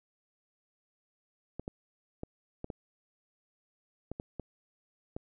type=clicks; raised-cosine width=2 ms; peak=-24 dBFS; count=9; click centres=1.596 / 1.679 / 2.234 / 2.644 / 2.702 / 4.116 / 4.199 / 4.397 / 5.165 s; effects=none